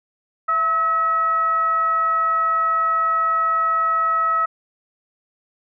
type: tone with frequency modulation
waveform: sine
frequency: 1292 Hz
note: E6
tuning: 35 cents flat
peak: -16 dBFS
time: 0.48-4.46 s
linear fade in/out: 10 ms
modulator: 624 Hz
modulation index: 0.35
effects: none